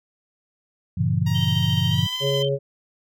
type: chord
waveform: sine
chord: G diminished seventh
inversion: none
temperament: just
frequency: 98 / 117.6 / 141.12 / 169.34 Hz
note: G2 / Bb2 / Db3 / Fb3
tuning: 0 / +16 / +31 / +47 cents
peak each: -24 dBFS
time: 0.97-2.07 s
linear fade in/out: 10 ms
type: tone with pitch glide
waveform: 10% pulse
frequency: 940 to 1013.3 Hz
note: A#5 to B5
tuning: +14 to +44 cents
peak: -24 dBFS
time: 1.26-2.43 s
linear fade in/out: 10 ms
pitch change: +130 cents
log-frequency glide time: 1.88-2.16 s
type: tone with tremolo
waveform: sine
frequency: 3110 Hz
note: G7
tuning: 14 cents flat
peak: -24 dBFS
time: 1.34-2.49 s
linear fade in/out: 20 ms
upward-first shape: square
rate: 14 Hz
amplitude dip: 40%
type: harmonic tone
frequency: 138.59 Hz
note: C#3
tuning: in tune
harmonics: 1 / 3 / 4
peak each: -24 / -24 / -24 dBFS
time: 2.2-2.59 s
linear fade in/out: 50 ms
effects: none